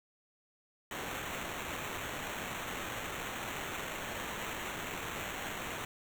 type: noise with sample-and-hold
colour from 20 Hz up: blue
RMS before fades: -40 dBFS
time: 0.91-5.85 s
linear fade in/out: 2 ms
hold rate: 4900 Hz
effects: none